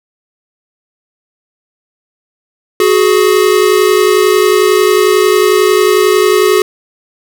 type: tone pair together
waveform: square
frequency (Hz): 370 / 421.1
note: F#4 / G#4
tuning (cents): 0 / +24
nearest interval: major second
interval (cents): 224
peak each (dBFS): -10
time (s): 2.8-6.62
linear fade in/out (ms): 2
effects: none